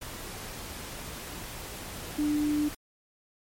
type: tone in noise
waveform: sine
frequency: 297.4 Hz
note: D4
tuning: 22 cents sharp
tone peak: -24 dBFS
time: 2.18-2.69 s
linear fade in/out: 10 ms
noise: pink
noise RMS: -40 dBFS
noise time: 0.01-2.75 s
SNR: +13 dB
effects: MP3 64 kbps